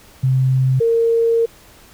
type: tone pair in turn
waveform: sine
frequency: 130.81 / 460 Hz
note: C3 / A#4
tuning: 0 / -23 cents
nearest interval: octave + minor seventh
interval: 2177 cents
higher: second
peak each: -12 dBFS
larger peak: neither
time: 0.23-0.8 / 0.8-1.46 s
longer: second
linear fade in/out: 10 ms
effects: pink hiss -46 dBFS RMS until 1.93 s